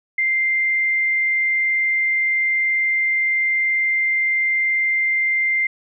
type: tone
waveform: sine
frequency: 2093 Hz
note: C7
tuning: in tune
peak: -16 dBFS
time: 0.18-5.67 s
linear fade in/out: 5 ms
effects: none